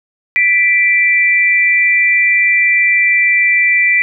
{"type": "tone pair together", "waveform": "sine", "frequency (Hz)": [1975.3, 2349], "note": ["B6", "D7"], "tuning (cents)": [0, 0], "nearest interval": "minor third", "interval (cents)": 300, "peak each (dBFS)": -11, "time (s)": [0.36, 4.02], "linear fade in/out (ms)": 0, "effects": []}